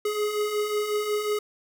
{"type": "beating tone pair", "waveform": "square", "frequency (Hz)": [415.3, 420.8], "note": ["G#4", "G#4"], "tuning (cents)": [0, 23], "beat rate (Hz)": 5.5, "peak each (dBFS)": [-33, -26], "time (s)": [0.05, 1.39], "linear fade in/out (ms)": 5, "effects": []}